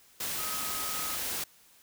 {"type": "tone in noise", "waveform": "sine", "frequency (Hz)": 1265, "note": "D#6", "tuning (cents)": 28, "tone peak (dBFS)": -40, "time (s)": [0.38, 1.16], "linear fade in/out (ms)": 5, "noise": "white", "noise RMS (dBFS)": -34, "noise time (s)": [0.2, 1.44], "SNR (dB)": -9, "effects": ["white hiss -60 dBFS RMS until 1.82 s"]}